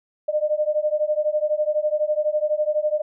sine beating tone pair, 600 / 612 Hz, D5 / D#5, +37 / -29 cents, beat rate 12 Hz, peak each -22 dBFS, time 0.28-3.02 s, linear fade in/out 10 ms, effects none

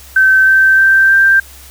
sine tone with pitch steps, 1542 / 1553.6 / 1565.3 / 1577.1 Hz, G6 / G6 / G6 / G6, -29 / -16 / -3 / +10 cents, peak -5 dBFS, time 0.16-1.4 s, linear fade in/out 5 ms, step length 310 ms, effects added 67 Hz sine -38 dBFS peak until 1.7 s + white hiss -38 dBFS RMS until 1.7 s

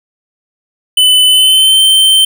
square tone with pitch glide, 3012 to 3107 Hz, F#7 to G7, +30 to -16 cents, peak -5 dBFS, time 0.97-2.25 s, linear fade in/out 5 ms, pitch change +54 cents, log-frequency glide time 1.27-1.8 s, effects none

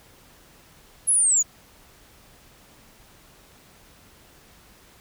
sine linear sweep, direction down, 10830 to 6650 Hz, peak -14 dBFS, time 1.07-1.43 s, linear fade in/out 20 ms, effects tanh soft clip ceiling -15 dBFS + pink hiss -53 dBFS RMS until 5 s

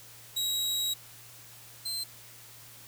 sawtooth tone pair in turn, 3839 / 4122 Hz, B7 / C8, -50 / -27 cents, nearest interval minor second, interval 123 cents, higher second, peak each -25 / -29 dBFS, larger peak first, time 0.36-0.94 / 1.85-2.04 s, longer first, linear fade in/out 10 ms, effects added 116 Hz sine -58 dBFS peak until 2.87 s + white hiss -51 dBFS RMS until 2.87 s

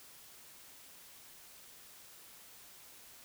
silence, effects white hiss -56 dBFS RMS until 3.24 s

